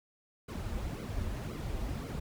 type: noise with flanger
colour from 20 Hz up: brown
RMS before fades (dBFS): -37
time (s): 0.48-2.2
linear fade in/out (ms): 10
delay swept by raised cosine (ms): 1.1 to 7.1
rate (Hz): 1.9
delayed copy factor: -0.85
effects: none